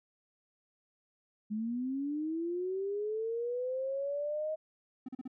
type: linear sweep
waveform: sine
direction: up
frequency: 207.7 to 630 Hz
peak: -32 dBFS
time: 1.5-4.56 s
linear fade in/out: 20 ms
type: tone bursts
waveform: triangle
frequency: 256.9 Hz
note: C4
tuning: 32 cents flat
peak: -36 dBFS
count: 4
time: 5.06-5.278 s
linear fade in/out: 5 ms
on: 26 ms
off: 38 ms
effects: none